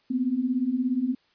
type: beating tone pair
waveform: sine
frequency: 240.8 / 257.8 Hz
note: B3 / C4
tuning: -44 / -26 cents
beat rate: 17 Hz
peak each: -28 / -24 dBFS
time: 0.1-1.15 s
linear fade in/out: 10 ms
effects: white hiss -65 dBFS RMS until 1.34 s + resampled to 11025 Hz